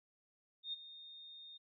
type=tone with ADSR envelope; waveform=sine; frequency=3672 Hz; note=A#7; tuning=27 cents flat; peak=-37 dBFS; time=0.63-1.58 s; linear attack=100 ms; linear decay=20 ms; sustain=-14 dB; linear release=16 ms; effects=none